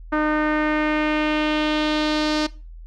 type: tone with low-pass filter sweep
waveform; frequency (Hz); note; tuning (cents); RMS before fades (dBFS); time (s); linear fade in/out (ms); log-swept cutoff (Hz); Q
sawtooth; 304.9; D#4; -35; -21; 0.12-2.47; 10; 1500 to 4900; 2.3
effects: noise-tail reverb RT60 0.3 s tail -18 dB re dry + added 41 Hz sine -36 dBFS peak until 2.86 s